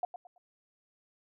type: tone with echo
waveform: sine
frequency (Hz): 716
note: F5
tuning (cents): +43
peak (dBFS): -28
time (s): 0.03-0.05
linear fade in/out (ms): 2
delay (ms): 110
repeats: 3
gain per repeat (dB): -11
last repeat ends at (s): 0.38
effects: none